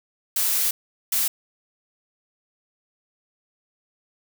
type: noise bursts at uneven times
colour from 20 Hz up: blue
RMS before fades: -22 dBFS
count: 2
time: 0.36-0.71 / 1.12-1.28 s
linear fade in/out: 5 ms
effects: none